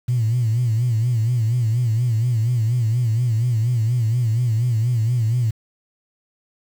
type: tone with vibrato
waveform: sine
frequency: 116.7 Hz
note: A#2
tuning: 2 cents sharp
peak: -15 dBFS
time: 0.08-5.51 s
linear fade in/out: 10 ms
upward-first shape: sine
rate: 4.2 Hz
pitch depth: 120 cents each way
effects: tanh soft clip ceiling -12 dBFS + 7-bit